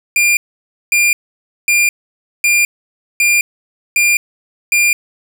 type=tone bursts; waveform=45% pulse; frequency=2400 Hz; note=D7; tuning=37 cents sharp; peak=-9 dBFS; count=7; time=0.16-4.93 s; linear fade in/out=2 ms; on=210 ms; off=550 ms; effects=none